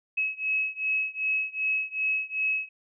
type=beating tone pair; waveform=sine; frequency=2568 / 2570.6 Hz; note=E7 / E7; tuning=-46 / -44 cents; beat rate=2.6 Hz; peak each=-28 / -29 dBFS; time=0.17-2.69 s; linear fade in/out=10 ms; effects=none